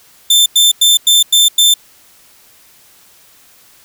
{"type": "tone bursts", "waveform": "sawtooth", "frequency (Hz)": 3556, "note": "A7", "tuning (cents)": 18, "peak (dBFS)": -3, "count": 6, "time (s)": [0.3, 1.74], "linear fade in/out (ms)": 5, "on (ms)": 160, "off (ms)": 96, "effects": ["white hiss -46 dBFS RMS until 3.84 s"]}